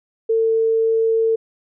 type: tone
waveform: sine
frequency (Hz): 449.4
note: A4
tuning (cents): +37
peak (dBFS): -14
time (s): 0.29-1.36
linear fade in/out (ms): 10
effects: none